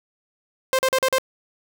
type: tone bursts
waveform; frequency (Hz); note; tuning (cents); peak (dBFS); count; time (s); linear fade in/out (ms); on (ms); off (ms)
sawtooth; 524; C5; +2; -13; 5; 0.73-1.184; 0; 58; 41
effects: none